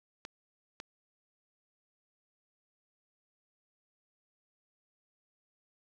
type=clicks; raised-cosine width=0.2 ms; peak=-24 dBFS; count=2; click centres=0.251 / 0.801 s; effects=none